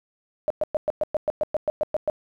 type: tone bursts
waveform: sine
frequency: 610 Hz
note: D#5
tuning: 34 cents flat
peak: -19 dBFS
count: 13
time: 0.48-2.099 s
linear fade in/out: 0 ms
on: 23 ms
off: 110 ms
effects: 10-bit